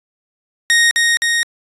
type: tone with echo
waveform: sawtooth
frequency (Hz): 1864.7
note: A#6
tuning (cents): 0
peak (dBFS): -6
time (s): 0.7-0.91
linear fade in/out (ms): 0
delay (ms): 260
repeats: 2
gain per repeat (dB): -2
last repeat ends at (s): 1.43
effects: resampled to 24000 Hz